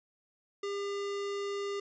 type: tone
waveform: square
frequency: 401.8 Hz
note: G4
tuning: 43 cents sharp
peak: -34 dBFS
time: 0.63-1.8 s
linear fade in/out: 5 ms
effects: resampled to 16000 Hz + 11-bit